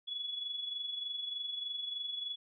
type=tone with amplitude modulation; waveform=sine; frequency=3392 Hz; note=G#7; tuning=36 cents sharp; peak=-34 dBFS; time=0.07-2.36 s; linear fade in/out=20 ms; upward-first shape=sine; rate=23.3 Hz; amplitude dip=55%; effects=none